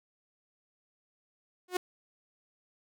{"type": "tone with exponential growth", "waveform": "sawtooth", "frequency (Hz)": 362.9, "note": "F#4", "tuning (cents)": -34, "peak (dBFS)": -21, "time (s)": [1.68, 1.77], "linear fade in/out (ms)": 5, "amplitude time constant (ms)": 19, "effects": []}